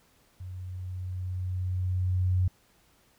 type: tone with level ramp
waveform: sine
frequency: 91.7 Hz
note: F#2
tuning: 15 cents flat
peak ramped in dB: -37 to -21 dBFS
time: 0.4-2.48 s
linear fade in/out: 5 ms
effects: pink hiss -64 dBFS RMS until 3.18 s